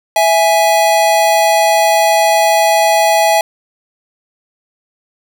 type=tone pair together; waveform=square; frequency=660 / 832.1 Hz; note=E5 / G#5; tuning=+2 / +3 cents; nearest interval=major third; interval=401 cents; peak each=-12 dBFS; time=0.16-3.41 s; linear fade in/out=2 ms; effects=none